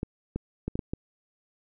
clicks, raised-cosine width 3 ms, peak -17 dBFS, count 6, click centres 0.031 / 0.36 / 0.68 / 0.755 / 0.792 / 0.935 s, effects none

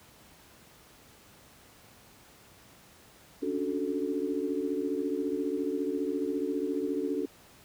sine chord, D major seventh, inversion third, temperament equal with one note detuned, 279.1 / 293.7 / 370 / 440 Hz, C#4 / D4 / F#4 / A4, +12 / 0 / 0 / 0 cents, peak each -34 dBFS, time 3.42-7.26 s, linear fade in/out 10 ms, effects pink hiss -56 dBFS RMS until 7.64 s + high-pass 60 Hz 12 dB/octave

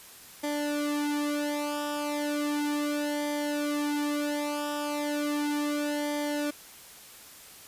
sawtooth tone with flanger, 293.7 Hz, D4, in tune, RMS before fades -30 dBFS, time 0.43-6.51 s, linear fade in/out 10 ms, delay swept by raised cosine 0.74 to 2.94 ms, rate 0.35 Hz, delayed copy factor -0.9, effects white hiss -49 dBFS RMS until 7.67 s + resampled to 32000 Hz

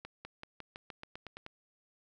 accelerating click train, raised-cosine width 0.3 ms, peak -28 dBFS, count 11, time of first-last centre 0.05-1.464 s, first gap 200 ms, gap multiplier 0.92, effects none

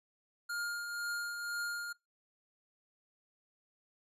square tone with tremolo, 1413 Hz, F6, 20 cents sharp, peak -35 dBFS, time 0.49-1.93 s, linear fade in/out 10 ms, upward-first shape triangle, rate 2 Hz, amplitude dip 45%, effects noise-tail reverb RT60 0.2 s tail -23 dB re dry + resampled to 32000 Hz

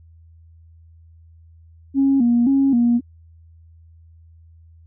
sine tone with vibrato, 255 Hz, C4, 44 cents flat, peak -12 dBFS, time 1.94-3.01 s, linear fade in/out 50 ms, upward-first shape square, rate 1.9 Hz, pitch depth 120 cents each way, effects tanh soft clip ceiling -8 dBFS + added 82 Hz sine -45 dBFS peak until 4.86 s

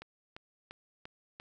click train, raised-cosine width 0.3 ms, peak -29 dBFS, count 5, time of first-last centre 0.02-1.399 s, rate 2.9 Hz, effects none

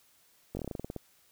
slowing click train, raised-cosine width 2 ms, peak -23 dBFS, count 12, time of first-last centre 0.55-0.963 s, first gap 20 ms, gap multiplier 1.12, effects white hiss -65 dBFS RMS until 1.31 s

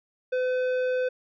sine tone with tanh clipping, 507 Hz, B4, 45 cents sharp, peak -25 dBFS, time 0.32-1.09 s, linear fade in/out 10 ms, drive 11 dB, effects none

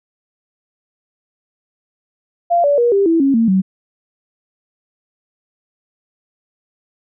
sine tone with pitch steps, 691 / 574.4 / 477.5 / 396.9 / 329.9 / 274.2 / 227.9 / 189.48 Hz, F5 / D5 / A#4 / G4 / E4 / C#4 / A#3 / F#3, -19 / -39 / +42 / +22 / +1 / -19 / -39 / +41 cents, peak -10 dBFS, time 2.5-3.62 s, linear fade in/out 20 ms, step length 140 ms, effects none

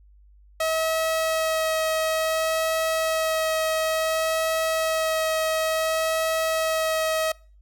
sawtooth tone with vibrato, 640 Hz, D#5, 49 cents sharp, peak -18 dBFS, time 0.6-7.32 s, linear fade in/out 5 ms, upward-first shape sine, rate 0.57 Hz, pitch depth 9 cents each way, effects noise-tail reverb RT60 0.4 s tail -24 dB re dry + added 50 Hz sine -50 dBFS peak until 7.61 s

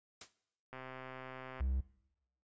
white noise with exponential decay, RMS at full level -43 dBFS, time 0.21-0.33 s, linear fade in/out 5 ms, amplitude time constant 24 ms
click train, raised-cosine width 0.5 ms, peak -32 dBFS, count 115, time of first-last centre 0.73-1.607 s, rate 130 Hz
triangle tone, 65.41 Hz, C2, in tune, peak -30 dBFS, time 1.6-1.81 s, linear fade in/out 10 ms
effects noise-tail reverb RT60 0.8 s tail -19 dB re dry + resampled to 16000 Hz

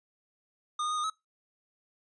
square tone with pitch steps, 1221 / 1229 / 1241 / 1221 / 1283 Hz, D#6 / D#6 / D#6 / D#6 / E6, -33 / -22 / -5 / -33 / -47 cents, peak -30 dBFS, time 0.79-1.1 s, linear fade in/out 5 ms, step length 62 ms, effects noise-tail reverb RT60 0.2 s tail -24 dB re dry + resampled to 22050 Hz

